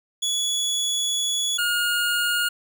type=tone pair in turn; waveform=25% pulse; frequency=3393 / 1426.6 Hz; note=G#7 / F6; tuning=+36 / +36 cents; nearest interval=octave + minor third; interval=1500 cents; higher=first; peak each=-18 / -17 dBFS; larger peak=second; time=0.22-1.58 / 1.58-2.49 s; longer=first; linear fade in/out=10 ms; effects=none